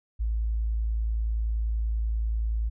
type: tone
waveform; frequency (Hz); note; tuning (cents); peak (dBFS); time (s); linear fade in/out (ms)
sine; 55.2; A1; +6; -24; 0.19-2.7; 20
effects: none